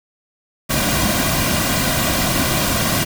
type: noise with comb filter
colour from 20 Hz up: pink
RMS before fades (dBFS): -18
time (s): 0.69-3.05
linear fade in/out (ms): 20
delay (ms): 2.3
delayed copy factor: -0.6
effects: none